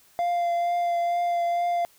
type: tone with vibrato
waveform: triangle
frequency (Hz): 694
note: F5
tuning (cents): -11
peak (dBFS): -20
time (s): 0.19-1.85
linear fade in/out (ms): 0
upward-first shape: triangle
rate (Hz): 2.2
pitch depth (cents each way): 16
effects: white hiss -58 dBFS RMS until 1.98 s